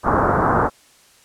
white low-pass noise, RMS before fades -17 dBFS, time 0.03-0.7 s, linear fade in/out 50 ms, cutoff 1400 Hz, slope 48 dB/octave, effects white hiss -52 dBFS RMS until 1.24 s + low-pass 10000 Hz 12 dB/octave

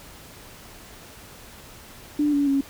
sine tone with pitch steps, 295 / 285.1 / 275.6 Hz, D4 / C#4 / C#4, +8 / +49 / -10 cents, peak -18 dBFS, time 2.19-2.61 s, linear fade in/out 5 ms, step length 140 ms, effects pink hiss -45 dBFS RMS until 2.69 s

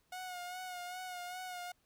sawtooth tone with vibrato, 725 Hz, F#5, 35 cents flat, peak -38 dBFS, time 0.12-1.72 s, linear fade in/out 5 ms, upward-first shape sine, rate 2.5 Hz, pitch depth 39 cents each way, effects pink hiss -75 dBFS RMS until 1.85 s

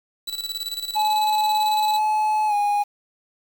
40% pulse tone with tremolo, 3949 Hz, B7, 1 cent flat, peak -24 dBFS, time 0.27-1.99 s, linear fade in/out 10 ms, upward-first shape square, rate 18 Hz, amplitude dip 65%
triangle tone with pitch glide, 857 to 822.6 Hz, A5 to G#5, -46 to -17 cents, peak -16 dBFS, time 0.95-2.84 s, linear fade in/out 20 ms, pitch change -71 cents, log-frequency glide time 2.47-2.54 s
effects 7-bit

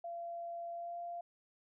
sine tone with pitch glide, 684 to 691.9 Hz, F5 to F5, -36 to -16 cents, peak -40 dBFS, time 0.04-1.21 s, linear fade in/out 5 ms, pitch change +20 cents, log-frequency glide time 0.72-0.98 s, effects none

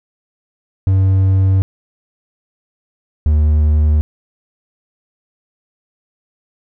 triangle tone pair in turn, 95.6 / 75.88 Hz, G2 / D#2, -43 / -43 cents, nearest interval major third, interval 400 cents, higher first, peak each -7 dBFS, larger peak neither, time 0.87-1.62 / 3.26-4.01 s, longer neither, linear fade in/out 0 ms, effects none

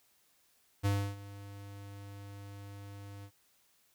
square tone with ADSR envelope, 100.3 Hz, G2, 40 cents sharp, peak -27 dBFS, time 0.83-3.31 s, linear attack 26 ms, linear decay 300 ms, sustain -19 dB, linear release 69 ms, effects white hiss -70 dBFS RMS until 3.94 s

